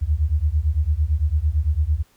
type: beating tone pair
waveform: sine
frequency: 71.5 / 80.4 Hz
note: D2 / E2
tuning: -46 / -43 cents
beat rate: 8.9 Hz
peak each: -20 dBFS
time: 0.01-2.03 s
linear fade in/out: 20 ms
effects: pink hiss -59 dBFS RMS until 2.16 s